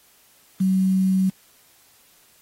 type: tone with quantisation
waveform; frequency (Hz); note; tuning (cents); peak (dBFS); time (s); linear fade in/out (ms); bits
sine; 189; F#3; +37; -16; 0.6-1.3; 10; 7
effects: white hiss -56 dBFS RMS until 2.41 s + AAC 48 kbps